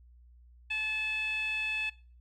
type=tone with band-pass filter; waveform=15% pulse; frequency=866 Hz; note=A5; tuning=28 cents flat; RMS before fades=-33 dBFS; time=0.7-1.9 s; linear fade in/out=10 ms; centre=2600 Hz; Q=4.5; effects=noise-tail reverb RT60 0.4 s tail -20 dB re dry + added 60 Hz sine -54 dBFS peak until 2.2 s